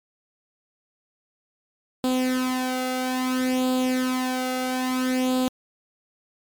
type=tone with flanger; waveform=sawtooth; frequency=255.7 Hz; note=C4; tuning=40 cents flat; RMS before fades=-24 dBFS; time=2.04-5.48 s; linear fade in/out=0 ms; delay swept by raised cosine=0.25 to 1.45 ms; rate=0.6 Hz; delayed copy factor=+0.7; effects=MP3 96 kbps